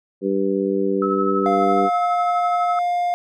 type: harmonic tone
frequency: 97.7 Hz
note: G2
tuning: 5 cents flat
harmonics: 2 / 3 / 4 / 5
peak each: -24 / -24 / -21 / -25 dBFS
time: 0.21-1.9 s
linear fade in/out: 50 ms
type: tone with tremolo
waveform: sine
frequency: 1296 Hz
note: E6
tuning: 30 cents flat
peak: -20 dBFS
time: 1.02-2.79 s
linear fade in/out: 2 ms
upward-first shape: sine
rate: 12 Hz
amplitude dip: 50%
type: tone with pitch glide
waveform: triangle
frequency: 698.5 to 705.8 Hz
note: F5 to F5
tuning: 0 to +18 cents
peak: -16 dBFS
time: 1.46-3.14 s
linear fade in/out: 0 ms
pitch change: +18 cents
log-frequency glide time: 1.63-1.84 s
effects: none